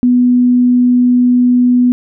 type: tone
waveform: sine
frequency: 246.9 Hz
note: B3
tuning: in tune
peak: -6 dBFS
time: 0.03-1.92 s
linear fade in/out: 0 ms
effects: none